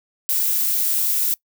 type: noise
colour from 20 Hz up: violet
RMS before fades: -20 dBFS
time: 0.29-1.34 s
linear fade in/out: 0 ms
effects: noise-tail reverb RT60 0.1 s tail -23 dB re dry